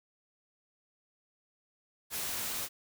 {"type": "noise", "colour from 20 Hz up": "white", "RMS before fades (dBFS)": -36, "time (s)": [2.1, 2.69], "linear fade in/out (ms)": 50, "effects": []}